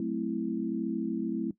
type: chord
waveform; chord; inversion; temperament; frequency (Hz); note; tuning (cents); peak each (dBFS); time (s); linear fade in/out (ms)
sine; F# half-diminished seventh; none; equal with one note detuned; 186.71 / 220 / 261.6 / 329.6; F#3 / A3 / C4 / E4; +16 / 0 / 0 / 0; -37 / -33 / -35 / -33; 0-1.51; 2
effects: noise-tail reverb RT60 0.1 s tail -17 dB re dry